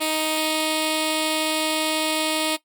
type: tone with notch filter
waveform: 5% pulse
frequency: 312.7 Hz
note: D#4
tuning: 9 cents sharp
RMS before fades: -23 dBFS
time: 0-2.57 s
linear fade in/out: 20 ms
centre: 1600 Hz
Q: 1.1
effects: noise-tail reverb RT60 0.1 s tail -17 dB re dry + Opus 24 kbps